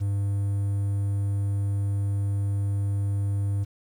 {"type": "tone", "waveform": "triangle", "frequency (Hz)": 100, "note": "G2", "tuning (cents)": 35, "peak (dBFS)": -21, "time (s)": [0, 3.65], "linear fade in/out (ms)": 20, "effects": ["9-bit"]}